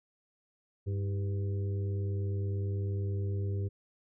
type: harmonic tone with a mistuned harmonic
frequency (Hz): 99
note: G2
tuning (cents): +18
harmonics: 1 / 2 / 3 / 4 / 5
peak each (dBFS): -30 / -47 / -48 / -42 / -51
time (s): 0.86-3.69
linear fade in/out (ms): 20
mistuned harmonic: 3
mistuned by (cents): +110
effects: none